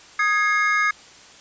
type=chord; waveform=triangle; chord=Ab major; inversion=second; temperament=equal with one note detuned; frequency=1244.5 / 1661.2 / 2144 Hz; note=Eb6 / Ab6 / C7; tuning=0 / 0 / +42 cents; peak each=-20 dBFS; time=0.19-0.91 s; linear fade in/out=5 ms; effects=white hiss -46 dBFS RMS until 1.4 s + resampled to 16000 Hz